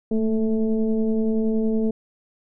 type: tone with frequency modulation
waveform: sine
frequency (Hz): 222.3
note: A3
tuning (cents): +18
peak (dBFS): -18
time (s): 0.11-1.91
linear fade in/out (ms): 5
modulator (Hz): 217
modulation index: 0.99
effects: none